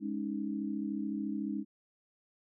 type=chord; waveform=sine; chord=Ab suspended fourth; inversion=none; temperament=equal; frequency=207.7 / 277.2 / 311.1 Hz; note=Ab3 / Db4 / Eb4; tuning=0 / 0 / 0 cents; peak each=-36 / -38 / -38 dBFS; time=0-1.65 s; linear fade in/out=50 ms; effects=none